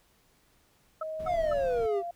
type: tone bursts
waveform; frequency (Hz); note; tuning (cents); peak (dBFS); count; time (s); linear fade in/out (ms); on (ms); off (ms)
sine; 1297; E6; -28; -32; 3; 1.01-1.533; 5; 21; 230
type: tone with pitch glide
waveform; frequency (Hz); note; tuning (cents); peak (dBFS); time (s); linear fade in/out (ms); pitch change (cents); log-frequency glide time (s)
sine; 630 to 691; D#5 to F5; +21 to -19; -33; 1.01-2.11; 5; +160; 1.24-1.59
type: noise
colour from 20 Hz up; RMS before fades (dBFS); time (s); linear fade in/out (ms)
brown; -42; 1.19-1.87; 10
type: exponential sweep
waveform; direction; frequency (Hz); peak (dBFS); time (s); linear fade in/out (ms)
triangle; down; 744 to 381.9; -24; 1.25-2.03; 50
effects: pink hiss -66 dBFS RMS until 2.15 s